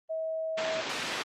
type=tone; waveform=sine; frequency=642 Hz; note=E5; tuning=46 cents flat; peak=-30 dBFS; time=0.09-0.82 s; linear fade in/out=20 ms
type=band-pass noise; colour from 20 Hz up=white; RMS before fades=-34 dBFS; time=0.57-1.23 s; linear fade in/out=10 ms; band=190 to 3500 Hz; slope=12 dB/octave
effects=low-pass 10000 Hz 12 dB/octave + Opus 24 kbps